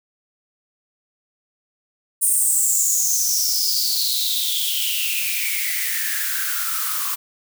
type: noise with high-pass filter sweep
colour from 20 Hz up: blue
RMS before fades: -21 dBFS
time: 2.21-7.16 s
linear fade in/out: 20 ms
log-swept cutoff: 9300 to 1100 Hz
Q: 9.1
effects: none